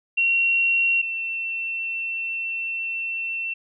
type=tone pair in turn; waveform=sine; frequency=2736 / 2697 Hz; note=F7 / E7; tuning=-36 / +39 cents; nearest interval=unison; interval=25 cents; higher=first; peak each=-17 / -25 dBFS; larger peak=first; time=0.17-1.02 / 1.02-3.54 s; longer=second; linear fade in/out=10 ms; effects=none